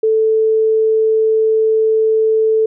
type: tone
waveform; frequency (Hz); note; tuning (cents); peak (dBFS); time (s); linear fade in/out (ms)
sine; 440; A4; 0; -10; 0.03-2.66; 5
effects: none